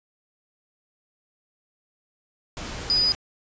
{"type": "tone in noise", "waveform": "sine", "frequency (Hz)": 4955, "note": "D#8", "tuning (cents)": -8, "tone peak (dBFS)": -18, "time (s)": [2.9, 3.12], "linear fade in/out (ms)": 0, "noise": "pink", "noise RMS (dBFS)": -34, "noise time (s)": [2.57, 3.15], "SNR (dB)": 13, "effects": ["resampled to 16000 Hz"]}